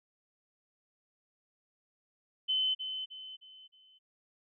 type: tone with echo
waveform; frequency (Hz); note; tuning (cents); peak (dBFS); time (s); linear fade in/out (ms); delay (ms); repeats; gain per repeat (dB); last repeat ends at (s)
sine; 3048; G7; -49; -27; 2.48-2.75; 20; 310; 4; -8; 3.99
effects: none